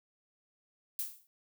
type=noise with exponential decay; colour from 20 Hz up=violet; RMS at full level=-32 dBFS; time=0.99-1.27 s; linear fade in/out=1 ms; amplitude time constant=59 ms; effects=none